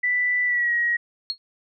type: tone with pitch glide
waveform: sine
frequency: 1979 to 1897.3 Hz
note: B6 to A#6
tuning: +3 to +30 cents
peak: -19 dBFS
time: 0.03-0.97 s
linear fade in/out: 10 ms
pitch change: -73 cents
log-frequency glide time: 0.45-0.72 s
type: tone with exponential decay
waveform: sine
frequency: 4276 Hz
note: C8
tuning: 37 cents sharp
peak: -19 dBFS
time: 1.3-1.38 s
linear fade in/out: 0 ms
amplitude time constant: 16 ms
effects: none